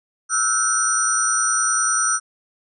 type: tone cluster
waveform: sine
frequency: 1310 / 1420 / 1539 / 5870 / 8770 Hz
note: E6 / F6 / G6 / F#8 / C#9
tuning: -11 / +28 / -32 / -15 / -20 cents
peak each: -23 / -26 / -30 / -21 / -22 dBFS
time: 0.29-2.2 s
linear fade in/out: 50 ms
effects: none